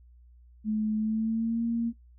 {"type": "tone with pitch glide", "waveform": "sine", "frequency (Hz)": [215.3, 232.1], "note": ["A3", "A#3"], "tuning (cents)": [-37, -7], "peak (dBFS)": -25, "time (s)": [0.64, 1.93], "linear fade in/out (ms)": 50, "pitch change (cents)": 130, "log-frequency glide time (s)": [0.97, 1.64], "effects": ["noise-tail reverb RT60 0.1 s tail -17 dB re dry", "added 60 Hz sine -52 dBFS peak until 2.18 s"]}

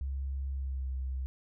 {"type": "tone with pitch glide", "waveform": "sine", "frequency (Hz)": [67.7, 65.32], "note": ["C#2", "C2"], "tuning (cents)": [-40, -2], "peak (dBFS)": -32, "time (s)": [0.01, 1.26], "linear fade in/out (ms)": 0, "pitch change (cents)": -62, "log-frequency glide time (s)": [0.53, 0.9], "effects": []}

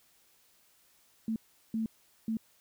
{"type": "tone bursts at uneven times", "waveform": "sine", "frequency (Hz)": 222.8, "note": "A3", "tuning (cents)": 22, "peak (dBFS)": -29, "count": 3, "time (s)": [[1.28, 1.36], [1.74, 1.86], [2.28, 2.37]], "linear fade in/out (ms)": 2, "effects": ["white hiss -66 dBFS RMS until 2.6 s"]}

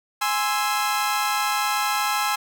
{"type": "chord", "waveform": "sawtooth", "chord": "Ab augmented", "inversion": "none", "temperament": "equal", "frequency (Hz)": [830.6, 1046.5, 1318.5], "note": ["Ab5", "C6", "E6"], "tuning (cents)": [0, 0, 0], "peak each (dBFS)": [-21, -23, -22], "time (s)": [0.21, 2.36], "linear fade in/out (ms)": 10, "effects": []}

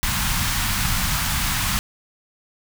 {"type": "band-stop noise", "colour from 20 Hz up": "pink", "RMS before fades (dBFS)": -22, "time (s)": [0.03, 1.79], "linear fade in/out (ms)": 0, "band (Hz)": [210, 900], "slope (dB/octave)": 24, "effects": []}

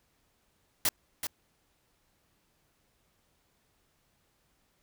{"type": "noise with echo", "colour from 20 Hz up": "white", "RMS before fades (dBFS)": -26, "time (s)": [0.85, 0.89], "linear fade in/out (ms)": 2, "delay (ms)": 380, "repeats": 1, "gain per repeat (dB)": -8, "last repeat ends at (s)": 1.27, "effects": ["pink hiss -72 dBFS RMS until 4.82 s"]}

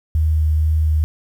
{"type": "tone with vibrato", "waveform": "sine", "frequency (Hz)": 77.78, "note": "D#2", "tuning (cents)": 0, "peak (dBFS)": -13, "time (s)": [0.15, 1.04], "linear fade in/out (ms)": 0, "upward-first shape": "sine", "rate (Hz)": 2.1, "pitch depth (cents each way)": 12, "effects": ["8-bit"]}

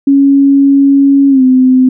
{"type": "tone with pitch glide", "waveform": "sine", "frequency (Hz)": [277.2, 257.1], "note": ["C#4", "C4"], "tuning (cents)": [0, -30], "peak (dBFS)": -3, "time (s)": [0.07, 1.89], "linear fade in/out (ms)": 5, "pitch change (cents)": -130, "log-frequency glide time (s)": [1.29, 1.43], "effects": []}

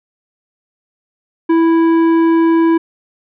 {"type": "tone with tanh clipping", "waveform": "sine", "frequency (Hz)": 329.6, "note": "E4", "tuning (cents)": 0, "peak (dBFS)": -10, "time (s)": [1.49, 2.78], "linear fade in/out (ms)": 10, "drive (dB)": 11, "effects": []}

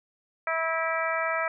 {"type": "harmonic tone with a mistuned harmonic", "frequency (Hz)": 325.2, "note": "E4", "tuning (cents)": -23, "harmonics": [2, 3, 4, 5, 6, 7], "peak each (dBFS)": [-30, -35, -30, -34, -33, -34], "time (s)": [0.47, 1.48], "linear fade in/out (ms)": 2, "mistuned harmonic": 7, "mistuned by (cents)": 35, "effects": []}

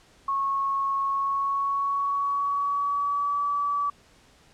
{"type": "tone with pitch glide", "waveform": "sine", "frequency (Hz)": [1098, 1149.3], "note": ["C#6", "D6"], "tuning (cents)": [-17, -38], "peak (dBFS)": -23, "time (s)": [0.28, 3.9], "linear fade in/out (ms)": 5, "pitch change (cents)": 79, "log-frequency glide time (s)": [1.04, 3.43], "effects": ["pink hiss -57 dBFS RMS until 4.53 s", "low-pass 8000 Hz 12 dB/octave"]}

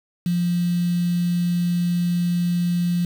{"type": "tone with quantisation", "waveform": "sine", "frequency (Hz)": 174.61, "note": "F3", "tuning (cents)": 0, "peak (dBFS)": -18, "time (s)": [0.26, 3.05], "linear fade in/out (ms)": 2, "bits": 6, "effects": []}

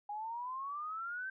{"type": "exponential sweep", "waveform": "sine", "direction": "up", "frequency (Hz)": [816, 1568], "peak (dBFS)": -38, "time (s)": [0.09, 1.3], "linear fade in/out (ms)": 5, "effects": []}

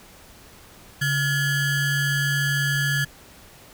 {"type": "ring-modulated tone", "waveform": "square", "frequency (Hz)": 778, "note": "G5", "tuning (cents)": -13, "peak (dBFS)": -18, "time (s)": [1.01, 3.05], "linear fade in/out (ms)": 10, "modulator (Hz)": 919, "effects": ["pink hiss -48 dBFS RMS until 3.73 s"]}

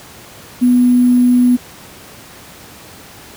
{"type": "tone with sample-and-hold", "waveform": "sine", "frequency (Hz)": 246.9, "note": "B3", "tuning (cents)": 0, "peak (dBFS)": -7, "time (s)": [0.61, 1.57], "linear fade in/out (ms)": 20, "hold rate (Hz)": 11025, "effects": ["pink hiss -37 dBFS RMS until 3.36 s", "high-pass 80 Hz 12 dB/octave"]}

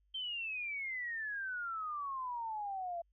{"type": "exponential sweep", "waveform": "sine", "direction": "down", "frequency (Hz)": [3145, 670], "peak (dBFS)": -37, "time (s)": [0.14, 3.02], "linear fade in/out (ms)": 10, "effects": ["added 50 Hz sine -70 dBFS peak until 3.12 s"]}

